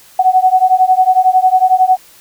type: beating tone pair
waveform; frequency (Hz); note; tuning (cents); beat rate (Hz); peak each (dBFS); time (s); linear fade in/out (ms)
sine; 740 / 751; F#5 / F#5; 0 / +26; 11; -10; 0.19-1.97; 5
effects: white hiss -43 dBFS RMS until 2.2 s